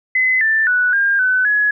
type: tone with pitch steps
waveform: sine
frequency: 2032 / 1772 / 1479 / 1608 / 1509 / 1685 Hz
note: B6 / A6 / F#6 / G6 / F#6 / G#6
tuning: +49 / +12 / -1 / +44 / +34 / +25 cents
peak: -12 dBFS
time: 0.15-1.71 s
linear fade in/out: 5 ms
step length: 260 ms
effects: none